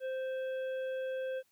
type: harmonic tone with a mistuned harmonic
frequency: 522 Hz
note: C5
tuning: 4 cents flat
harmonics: 1 / 3 / 5 / 6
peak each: -34 / -47 / -56 / -58 dBFS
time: 0-1.43 s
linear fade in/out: 50 ms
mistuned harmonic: 6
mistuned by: +95 cents
effects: white hiss -73 dBFS RMS until 1.51 s